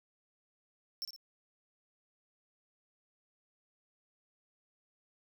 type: tone with echo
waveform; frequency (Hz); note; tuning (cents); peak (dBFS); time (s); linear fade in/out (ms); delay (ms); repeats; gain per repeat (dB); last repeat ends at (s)
square; 5410; E8; +44; -36; 1.02-1.05; 0; 56; 2; -7; 1.162
effects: none